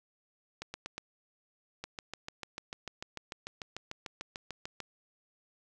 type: two click trains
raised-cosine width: 0.2 ms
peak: -22 / -22 dBFS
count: 21 / 4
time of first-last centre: 1.84-4.803 / 0.62-0.98 s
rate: 6.75 / 8.33 Hz
effects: none